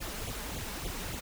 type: noise with flanger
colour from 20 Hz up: pink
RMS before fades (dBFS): -38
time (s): 0-1.21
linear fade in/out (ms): 20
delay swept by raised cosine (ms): 0.28 to 4.98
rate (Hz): 3.5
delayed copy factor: +0.95
effects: none